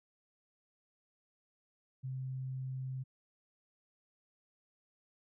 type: tone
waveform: sine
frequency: 130.81 Hz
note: C3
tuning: in tune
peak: -37 dBFS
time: 2.03-3.04 s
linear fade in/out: 20 ms
effects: none